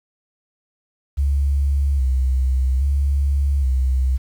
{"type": "tone with vibrato", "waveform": "sine", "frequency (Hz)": 67.4, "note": "C#2", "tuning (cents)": -48, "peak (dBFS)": -15, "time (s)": [1.17, 4.18], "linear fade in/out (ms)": 20, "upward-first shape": "square", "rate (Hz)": 0.61, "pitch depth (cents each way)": 64, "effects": ["8-bit"]}